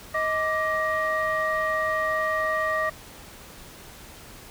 sine tone cluster, 629 / 1174 / 1884 Hz, D#5 / D6 / A#6, +19 / -1 / +18 cents, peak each -26 dBFS, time 0.14-2.9 s, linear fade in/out 10 ms, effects tanh soft clip ceiling -16 dBFS + pink hiss -45 dBFS RMS until 4.5 s

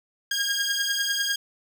15% pulse beating tone pair, 1618 / 1628 Hz, G#6 / G#6, -46 / -35 cents, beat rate 10 Hz, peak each -20 dBFS, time 0.31-1.36 s, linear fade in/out 5 ms, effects none

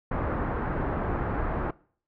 pink low-pass noise, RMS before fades -29 dBFS, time 0.11-1.71 s, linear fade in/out 5 ms, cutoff 1500 Hz, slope 24 dB/octave, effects noise-tail reverb RT60 0.5 s tail -22 dB re dry

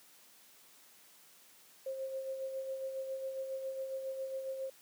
sine tone with tremolo, 532 Hz, C5, 29 cents sharp, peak -35 dBFS, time 1.86-4.7 s, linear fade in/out 5 ms, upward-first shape sine, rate 7.3 Hz, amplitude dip 45%, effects white hiss -61 dBFS RMS until 4.81 s + high-pass 150 Hz 12 dB/octave

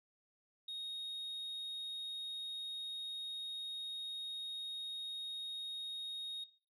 sine tone, 3734 Hz, A#7, 2 cents sharp, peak -39 dBFS, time 0.68-6.44 s, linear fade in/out 5 ms, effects noise-tail reverb RT60 0.4 s tail -18 dB re dry + tanh soft clip ceiling -40 dBFS

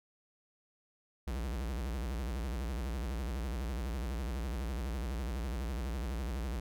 square tone with vibrato, 61.4 Hz, B1, 9 cents flat, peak -35 dBFS, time 1.27-6.6 s, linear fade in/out 5 ms, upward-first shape sine, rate 12 Hz, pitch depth 230 cents each way, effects none

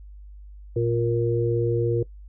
harmonic tone, 117.2 Hz, A#2, 10 cents sharp, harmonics 1 / 3 / 4, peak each -24 / -25 / -24 dBFS, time 0.76-2.03 s, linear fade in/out 5 ms, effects noise-tail reverb RT60 0.1 s tail -20 dB re dry + added 50 Hz sine -40 dBFS peak until 2.28 s

